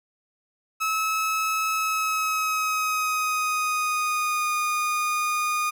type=tone with pitch glide; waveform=30% pulse; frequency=1294 to 1225.6 Hz; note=E6 to D#6; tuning=-32 to -27 cents; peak=-20 dBFS; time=0.8-5.71 s; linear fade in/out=20 ms; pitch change=-95 cents; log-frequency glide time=1.73-4.53 s; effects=none